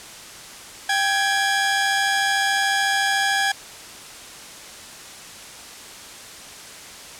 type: tone pair together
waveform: sawtooth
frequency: 788 / 1669.7 Hz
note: G5 / G#6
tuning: +9 / +9 cents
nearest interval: octave + minor second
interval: 1300 cents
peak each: -18 / -17 dBFS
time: 0.89-3.52 s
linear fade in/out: 5 ms
effects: white hiss -39 dBFS RMS until 7.19 s + low-pass 9000 Hz 12 dB/octave